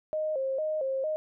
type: tone with vibrato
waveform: sine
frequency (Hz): 575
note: D5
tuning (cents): -37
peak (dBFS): -27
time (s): 0.13-1.16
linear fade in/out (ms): 0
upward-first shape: square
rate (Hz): 2.2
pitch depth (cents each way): 130
effects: none